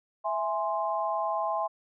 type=chord; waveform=sine; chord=E augmented; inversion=none; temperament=equal; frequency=659.3 / 830.6 / 1046.5 Hz; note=E5 / G#5 / B#5; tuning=0 / 0 / 0 cents; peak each=-31 dBFS; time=0.24-1.68 s; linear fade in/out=20 ms; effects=none